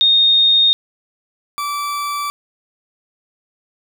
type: tone pair in turn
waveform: sine / 40% pulse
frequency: 3694 / 1160.2 Hz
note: A#7 / D6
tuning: -16 / -21 cents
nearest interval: octave + minor sixth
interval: 2005 cents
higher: first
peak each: -9 / -19 dBFS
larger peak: first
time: 0.01-0.73 / 1.58-2.3 s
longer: neither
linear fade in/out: 0 ms
effects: none